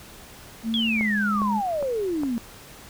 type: tone with pitch glide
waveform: sine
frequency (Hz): 225.7 to 207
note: A3 to G#3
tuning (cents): +44 to -5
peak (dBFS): -23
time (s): 0.63-1.62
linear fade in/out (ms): 50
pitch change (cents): -149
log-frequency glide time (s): 0.89-1.15
type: exponential sweep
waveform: sine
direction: down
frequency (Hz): 3434 to 223.9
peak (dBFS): -23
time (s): 0.74-2.38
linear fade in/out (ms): 0
type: click train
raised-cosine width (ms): 1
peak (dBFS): -19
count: 4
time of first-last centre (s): 1.01-2.234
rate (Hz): 2.45
effects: pink hiss -45 dBFS RMS until 2.89 s